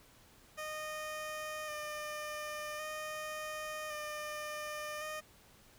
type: tone with vibrato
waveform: 15% pulse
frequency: 609 Hz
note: D#5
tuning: 37 cents flat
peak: -33 dBFS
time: 0.57-5.21 s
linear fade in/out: 20 ms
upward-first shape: square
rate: 0.45 Hz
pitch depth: 18 cents each way
effects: pink hiss -62 dBFS RMS until 5.78 s